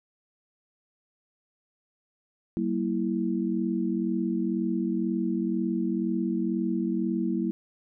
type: chord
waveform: sine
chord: E diminished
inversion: first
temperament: equal with one note detuned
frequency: 191.08 / 233.1 / 329.6 Hz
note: G3 / Bb3 / E4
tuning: -44 / 0 / 0 cents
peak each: -29 dBFS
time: 2.57-7.51 s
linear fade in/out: 0 ms
effects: none